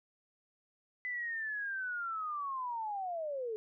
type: linear sweep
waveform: sine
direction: down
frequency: 2012 to 420.5 Hz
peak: -35 dBFS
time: 1.05-3.56 s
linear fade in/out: 0 ms
effects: none

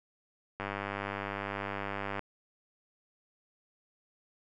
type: click train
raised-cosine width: 0.5 ms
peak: -20 dBFS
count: 160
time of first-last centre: 0.6-2.193 s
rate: 99.8 Hz
effects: none

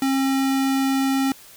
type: tone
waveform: square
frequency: 269.2 Hz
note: C4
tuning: 49 cents sharp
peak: -19 dBFS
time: 0.02-1.32 s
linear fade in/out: 2 ms
effects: white hiss -46 dBFS RMS until 1.56 s

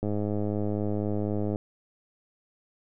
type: click train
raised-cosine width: 2 ms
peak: -17 dBFS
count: 160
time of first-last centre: 0.03-1.559 s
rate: 104 Hz
effects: none

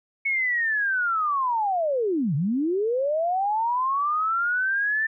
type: linear two-way sweep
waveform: sine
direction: down then up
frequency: 2217 to 131.4 to 1790 Hz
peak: -21 dBFS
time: 0.25-5.07 s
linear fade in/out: 10 ms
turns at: 2.35 s
effects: none

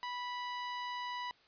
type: tone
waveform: sawtooth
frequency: 984 Hz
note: B5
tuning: 7 cents flat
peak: -34 dBFS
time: 0.03-1.31 s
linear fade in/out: 0 ms
effects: white hiss -66 dBFS RMS until 1.47 s + resampled to 11025 Hz

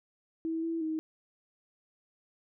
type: tone with pitch steps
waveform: sine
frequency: 325 / 329.9 / 315.9 Hz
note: E4 / E4 / D#4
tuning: -24 / +1 / +26 cents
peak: -30 dBFS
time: 0.45-0.99 s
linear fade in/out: 0 ms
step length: 180 ms
effects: none

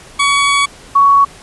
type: tone pair in turn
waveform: 20% pulse / sine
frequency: 1128 / 1118.3 Hz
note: C#6 / C#6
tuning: +30 / +15 cents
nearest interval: unison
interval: 15 cents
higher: first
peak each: -5 dBFS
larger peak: neither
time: 0.19-0.66 / 0.95-1.25 s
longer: first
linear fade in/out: 10 ms
effects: pink hiss -38 dBFS RMS until 1.42 s + resampled to 24000 Hz

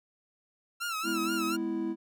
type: tone with vibrato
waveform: sawtooth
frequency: 1342 Hz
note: E6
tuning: 31 cents sharp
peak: -28 dBFS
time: 0.8-1.57 s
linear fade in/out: 20 ms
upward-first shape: sine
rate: 4.2 Hz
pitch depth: 100 cents each way
type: chord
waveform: triangle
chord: E major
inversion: first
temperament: equal with one note detuned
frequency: 207.7 / 249.2 / 329.6 Hz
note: G#3 / B3 / E4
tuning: 0 / +16 / 0 cents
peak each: -35 / -35 / -29 dBFS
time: 1.03-1.96 s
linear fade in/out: 50 ms
effects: none

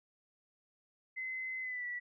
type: tone with pitch glide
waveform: sine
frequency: 2047 to 1953.4 Hz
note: C7 to B6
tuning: -38 to -20 cents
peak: -37 dBFS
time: 1.16-2 s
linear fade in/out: 20 ms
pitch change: -82 cents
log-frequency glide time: 1.61-1.86 s
effects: none

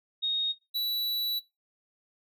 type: tone pair in turn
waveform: sine / square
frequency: 3729 / 3940 Hz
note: A#7 / B7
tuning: 0 / -5 cents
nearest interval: minor second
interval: 95 cents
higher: second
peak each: -25 / -28 dBFS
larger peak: first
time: 0.22-0.53 / 0.74-1.4 s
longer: second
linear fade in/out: 20 ms
effects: noise-tail reverb RT60 0.2 s tail -17 dB re dry

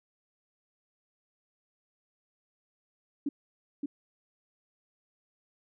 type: tone with echo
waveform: sine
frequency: 285.9 Hz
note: D4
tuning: 46 cents flat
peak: -27 dBFS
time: 3.26-3.29 s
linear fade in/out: 5 ms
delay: 570 ms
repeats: 1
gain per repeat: -3 dB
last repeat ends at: 3.86 s
effects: none

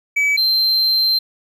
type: tone pair in turn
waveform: triangle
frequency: 2288 / 4131 Hz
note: D7 / C8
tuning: -46 / -23 cents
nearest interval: minor seventh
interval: 1023 cents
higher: second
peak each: -12 dBFS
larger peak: neither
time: 0.16-0.37 / 0.37-1.19 s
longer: second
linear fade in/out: 10 ms
effects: none

